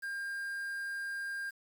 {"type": "tone with quantisation", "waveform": "triangle", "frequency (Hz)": 1603, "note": "G6", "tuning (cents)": 38, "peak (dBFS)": -34, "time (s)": [0.02, 1.51], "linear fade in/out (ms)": 20, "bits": 9, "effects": []}